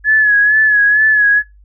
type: tone with vibrato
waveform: sine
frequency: 1700 Hz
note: G#6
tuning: 40 cents sharp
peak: -7 dBFS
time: 0.04-1.43 s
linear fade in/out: 50 ms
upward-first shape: sine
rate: 2.2 Hz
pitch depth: 47 cents each way
effects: noise-tail reverb RT60 0.2 s tail -23 dB re dry + added 50 Hz sine -41 dBFS peak until 1.64 s